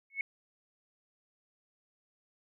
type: tone with exponential growth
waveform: sine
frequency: 2200 Hz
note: C#7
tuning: 14 cents flat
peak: -26 dBFS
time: 0.1-0.21 s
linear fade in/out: 2 ms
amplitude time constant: 22 ms
effects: none